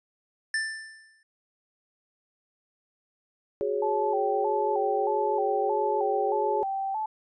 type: tone with exponential decay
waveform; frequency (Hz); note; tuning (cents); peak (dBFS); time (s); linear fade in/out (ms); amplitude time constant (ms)
square; 1772; A6; +12; -24; 0.54-1.23; 2; 150
type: chord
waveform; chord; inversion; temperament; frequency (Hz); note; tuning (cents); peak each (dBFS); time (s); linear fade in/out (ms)
sine; F# suspended second; none; just; 370 / 416.2 / 555; F#4 / G#4 / C#5; 0 / +4 / +2; -32 / -27 / -31; 3.61-6.63; 0
type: tone with vibrato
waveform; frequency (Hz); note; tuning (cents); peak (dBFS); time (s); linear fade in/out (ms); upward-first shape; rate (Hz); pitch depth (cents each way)
sine; 822; G#5; -18; -27; 3.82-7.06; 5; square; 1.6; 94
effects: resampled to 24000 Hz